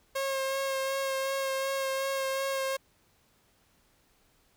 sawtooth tone with vibrato, 539 Hz, C#5, 49 cents flat, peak -25 dBFS, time 0.15-2.77 s, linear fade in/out 10 ms, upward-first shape sine, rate 2.7 Hz, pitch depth 18 cents each way, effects pink hiss -67 dBFS RMS until 4.56 s

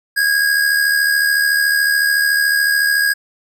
square tone with amplitude modulation, 1642 Hz, G#6, 20 cents flat, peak -11 dBFS, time 0.16-3.14 s, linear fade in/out 20 ms, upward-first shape sine, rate 73.8 Hz, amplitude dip 50%, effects none

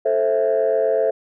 sine chord, A minor, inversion none, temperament just, 440 / 528 / 660 Hz, A4 / C5 / E5, 0 / +16 / +2 cents, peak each -19 dBFS, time 0.05-1.11 s, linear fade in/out 10 ms, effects tanh soft clip ceiling -10 dBFS

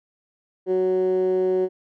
15% pulse tone with band-pass filter, 185.5 Hz, F#3, 5 cents sharp, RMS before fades -21 dBFS, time 0.66-1.69 s, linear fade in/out 50 ms, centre 400 Hz, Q 5.3, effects none

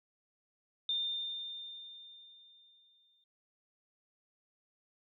sine tone with exponential decay, 3611 Hz, A7, 44 cents sharp, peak -30 dBFS, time 0.89-3.24 s, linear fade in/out 2 ms, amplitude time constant 510 ms, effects none

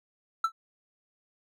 triangle tone with exponential decay, 1329 Hz, E6, 14 cents sharp, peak -17 dBFS, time 0.44-0.52 s, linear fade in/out 5 ms, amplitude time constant 17 ms, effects none

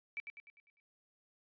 sine tone with echo, 2312 Hz, D7, 28 cents flat, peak -37 dBFS, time 0.17-0.2 s, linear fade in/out 0 ms, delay 100 ms, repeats 6, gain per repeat -6 dB, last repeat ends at 0.8 s, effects resampled to 11025 Hz

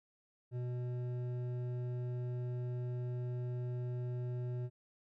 sine tone with hard clipping, 123.47 Hz, B2, in tune, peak -38 dBFS, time 0.51-4.7 s, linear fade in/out 50 ms, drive 9 dB, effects none

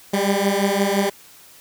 15% pulse beating tone pair, 196 / 201.8 Hz, G3 / G#3, 0 / -49 cents, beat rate 5.8 Hz, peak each -14 dBFS, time 0.13-1.1 s, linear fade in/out 10 ms, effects white hiss -47 dBFS RMS until 1.6 s

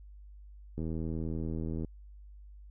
click train, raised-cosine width 3 ms, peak -24 dBFS, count 87, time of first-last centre 0.78-1.847 s, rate 80.6 Hz, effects added 50 Hz sine -48 dBFS peak until 2.7 s

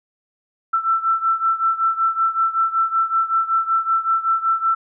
sine beating tone pair, 1333 / 1338.3 Hz, E6 / E6, +19 / +26 cents, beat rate 5.3 Hz, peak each -18 / -21 dBFS, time 0.73-4.75 s, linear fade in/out 10 ms, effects none

